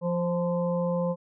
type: harmonic tone with a mistuned harmonic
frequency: 174.61 Hz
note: F3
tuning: in tune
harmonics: 1 / 3 / 5 / 6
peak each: -27 / -27 / -40 / -38 dBFS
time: 0.01-1.16 s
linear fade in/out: 50 ms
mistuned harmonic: 6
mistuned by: -29 cents
effects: none